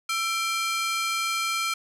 sawtooth ring-modulated tone, 1843 Hz, A#6, 20 cents flat, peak -18 dBFS, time 0.09-1.74 s, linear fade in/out 5 ms, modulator 508 Hz, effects low-pass 11000 Hz 12 dB/octave + 10-bit

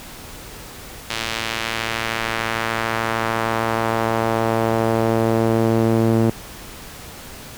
sawtooth tone with band-pass filter sweep, 113.3 Hz, A#2, 49 cents flat, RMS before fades -20 dBFS, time 1.1-6.3 s, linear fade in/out 0 ms, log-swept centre 3500 to 300 Hz, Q 0.97, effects pink hiss -37 dBFS RMS until 7.57 s

